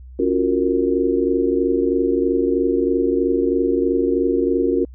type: chord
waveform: sine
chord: Gb major seventh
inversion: second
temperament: just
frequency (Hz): 277.5 / 346.9 / 370 / 462.5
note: Db4 / F4 / Gb4 / Bb4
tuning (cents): +2 / -12 / 0 / -14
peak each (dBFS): -21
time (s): 0.19-4.85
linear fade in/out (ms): 5
effects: added 63 Hz sine -36 dBFS peak until 4.94 s